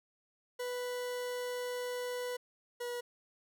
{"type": "tone pair in turn", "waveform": "40% pulse", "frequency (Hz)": [493.9, 484.3], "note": ["B4", "B4"], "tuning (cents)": [0, -34], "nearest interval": "unison", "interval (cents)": 34, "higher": "first", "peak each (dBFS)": [-35, -36], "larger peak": "first", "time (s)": [[0.59, 2.37], [2.8, 3.01]], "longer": "first", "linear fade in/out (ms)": 10, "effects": []}